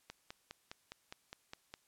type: click train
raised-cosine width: 0.2 ms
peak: -28 dBFS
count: 9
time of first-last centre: 0.1-1.739 s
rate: 4.88 Hz
effects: white hiss -73 dBFS RMS until 1.87 s + low-pass 12000 Hz 12 dB/octave